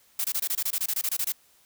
blue noise bursts, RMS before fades -27 dBFS, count 15, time 0.19-1.322 s, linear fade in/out 5 ms, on 54 ms, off 23 ms, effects white hiss -61 dBFS RMS until 1.65 s

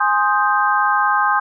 sine chord, Ab major seventh, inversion none, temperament equal with one note detuned, 830.6 / 1052.6 / 1244.5 / 1568 Hz, Ab5 / C6 / Eb6 / G6, 0 / +10 / 0 / 0 cents, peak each -19 dBFS, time 0-1.4 s, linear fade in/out 10 ms, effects none

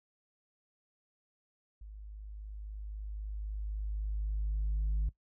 sine tone with level ramp, 51.91 Hz, G#1, in tune, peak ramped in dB -45 to -25 dBFS, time 1.81-5.09 s, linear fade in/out 5 ms, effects noise-tail reverb RT60 0.1 s tail -18 dB re dry + tanh soft clip ceiling -27 dBFS

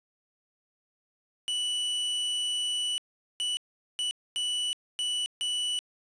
45% pulse tone bursts at uneven times, 2960 Hz, F#7, in tune, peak -27 dBFS, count 6, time 1.48-2.98 / 3.4-3.57 / 3.99-4.11 / 4.36-4.73 / 4.99-5.26 / 5.41-5.79 s, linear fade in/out 0 ms, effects resampled to 22050 Hz + 9-bit

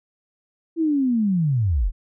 sine linear sweep, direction down, 336.3 to 31.34 Hz, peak -17 dBFS, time 0.76-1.92 s, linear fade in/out 50 ms, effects none

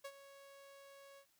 sawtooth tone with ADSR envelope, 554.4 Hz, C#5, in tune, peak -40 dBFS, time 0.04-1.26 s, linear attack 11 ms, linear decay 60 ms, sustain -13 dB, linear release 81 ms, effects white hiss -75 dBFS RMS until 1.39 s

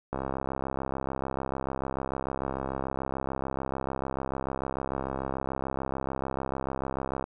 click train, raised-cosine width 1 ms, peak -17 dBFS, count 476, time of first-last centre 0.13-7.241 s, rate 66.8 Hz, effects none

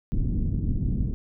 pink low-pass noise, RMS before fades -25 dBFS, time 0.12-1.14 s, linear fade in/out 0 ms, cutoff 250 Hz, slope 24 dB/octave, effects none

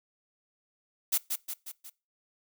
blue noise with echo, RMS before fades -26 dBFS, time 1.12-1.18 s, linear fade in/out 10 ms, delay 180 ms, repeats 4, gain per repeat -5 dB, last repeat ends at 1.9 s, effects noise-tail reverb RT60 0.3 s tail -23 dB re dry

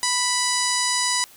harmonic tone, 987.8 Hz, B5, in tune, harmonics 1 / 2 / 3 / 4 / 5 / 6 / 7 / 8 / 9 / 10, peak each -27 / -28 / -34 / -29 / -26 / -30 / -29 / -32 / -30 / -32 dBFS, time 0.03-1.24 s, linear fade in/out 0 ms, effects white hiss -49 dBFS RMS until 1.36 s

